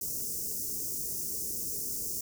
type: band-stop noise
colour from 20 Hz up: white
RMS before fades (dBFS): -35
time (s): 0.01-2.21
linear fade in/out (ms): 5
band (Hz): 480 to 5400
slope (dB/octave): 48
effects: none